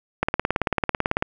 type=click train; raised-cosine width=0.5 ms; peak=-5 dBFS; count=19; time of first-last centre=0.23-1.224 s; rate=18.1 Hz; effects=none